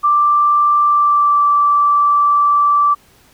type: tone with pitch glide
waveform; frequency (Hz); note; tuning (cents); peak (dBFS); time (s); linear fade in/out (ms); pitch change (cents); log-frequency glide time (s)
sine; 1177 to 1164.2; D6 to D6; +3 to -15; -9; 0.03-2.95; 20; -18; 0.84-1.44
effects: pink hiss -50 dBFS RMS until 3.33 s